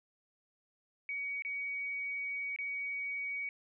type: tone with dropouts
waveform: sine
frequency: 2254 Hz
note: C#7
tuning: 28 cents sharp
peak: -35 dBFS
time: 1.09-3.49 s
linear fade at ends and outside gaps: 1 ms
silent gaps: 1.422-1.449 / 2.562-2.587 s
effects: none